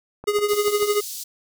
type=click train; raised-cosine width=1 ms; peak=-23 dBFS; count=5; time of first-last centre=0.24-0.827 s; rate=6.81 Hz
type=tone with tremolo; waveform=square; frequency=414.2 Hz; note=G#4; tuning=5 cents flat; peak=-16 dBFS; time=0.27-1.01 s; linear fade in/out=10 ms; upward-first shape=triangle; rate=13 Hz; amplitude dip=80%
type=high-pass noise; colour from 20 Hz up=pink; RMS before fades=-33 dBFS; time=0.48-1.24 s; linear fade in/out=10 ms; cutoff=4400 Hz; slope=24 dB/octave
effects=none